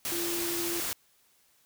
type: tone in noise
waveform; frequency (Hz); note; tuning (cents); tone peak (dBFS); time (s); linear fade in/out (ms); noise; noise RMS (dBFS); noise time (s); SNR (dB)
sine; 342.3; F4; -35; -33; 0.12-0.8; 0; white; -33; 0.05-0.93; -3
effects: white hiss -66 dBFS RMS until 1.65 s